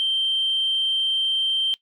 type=tone; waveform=sine; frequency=3136 Hz; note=G7; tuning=in tune; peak=-18 dBFS; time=0-1.74 s; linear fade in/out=0 ms; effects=noise-tail reverb RT60 0.1 s tail -19 dB re dry + tanh soft clip ceiling -15 dBFS